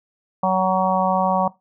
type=harmonic tone; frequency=187.4 Hz; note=F#3; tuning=22 cents sharp; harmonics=1 / 3 / 4 / 5 / 6; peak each=-23 / -23 / -21 / -22 / -24 dBFS; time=0.43-1.48 s; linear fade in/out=5 ms; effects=noise-tail reverb RT60 0.2 s tail -19 dB re dry